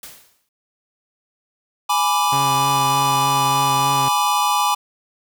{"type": "noise with exponential decay", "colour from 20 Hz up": "white", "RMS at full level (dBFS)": -34, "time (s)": [0.03, 0.49], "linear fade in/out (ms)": 2, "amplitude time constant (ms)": 100}
{"type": "chord", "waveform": "square", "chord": "G# diminished", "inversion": "none", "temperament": "equal", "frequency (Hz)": [830.6, 987.8, 1174.7], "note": ["G#5", "B5", "D6"], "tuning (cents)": [0, 0, 0], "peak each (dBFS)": -21, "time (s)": [1.89, 4.75], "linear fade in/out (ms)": 10}
{"type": "tone with vibrato", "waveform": "sawtooth", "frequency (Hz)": 136, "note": "C#3", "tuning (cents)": -33, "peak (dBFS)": -20, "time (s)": [2.32, 4.09], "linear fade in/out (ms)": 10, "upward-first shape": "sine", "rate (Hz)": 3.3, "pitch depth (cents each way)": 23}
{"effects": []}